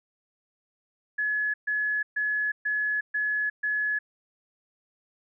sine tone bursts, 1700 Hz, G#6, 40 cents sharp, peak -24 dBFS, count 6, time 1.18-3.99 s, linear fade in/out 10 ms, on 360 ms, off 130 ms, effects none

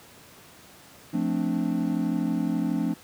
triangle chord, D minor seventh, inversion first, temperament equal, 174.61 / 220 / 261.6 / 293.7 Hz, F3 / A3 / C4 / D4, 0 / 0 / 0 / 0 cents, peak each -27 dBFS, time 1.13-2.94 s, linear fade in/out 10 ms, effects pink hiss -50 dBFS RMS until 3.03 s + high-pass 100 Hz 12 dB/octave

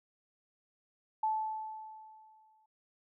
sine tone with exponential decay, 871 Hz, A5, 18 cents flat, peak -27 dBFS, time 1.23-2.66 s, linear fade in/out 5 ms, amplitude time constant 310 ms, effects none

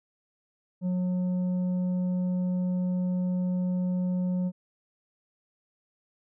triangle tone with tanh clipping, 181.4 Hz, F#3, 34 cents flat, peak -26 dBFS, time 0.81-4.52 s, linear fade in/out 50 ms, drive 10 dB, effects none

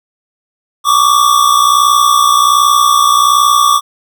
square tone pair together, 1125 / 1186.3 Hz, C#6 / D6, +25 / +17 cents, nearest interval minor second, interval 92 cents, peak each -10 dBFS, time 0.84-3.81 s, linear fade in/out 50 ms, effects none

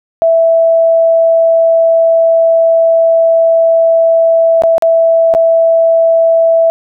sine tone with dropouts, 659.3 Hz, E5, in tune, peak -5 dBFS, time 0.22-6.7 s, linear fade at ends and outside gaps 0 ms, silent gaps 4.621-4.636 / 4.781-4.823 / 5.339-5.349 s, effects none

